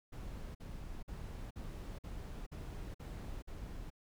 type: noise bursts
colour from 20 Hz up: brown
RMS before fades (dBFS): -45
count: 8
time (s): 0.12-3.903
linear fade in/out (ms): 10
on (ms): 430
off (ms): 49
effects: none